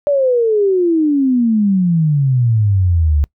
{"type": "exponential sweep", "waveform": "sine", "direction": "down", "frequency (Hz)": [587.3, 70.4], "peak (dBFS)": -10, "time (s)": [0.07, 3.24], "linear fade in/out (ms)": 0, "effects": ["noise-tail reverb RT60 0.1 s tail -24 dB re dry"]}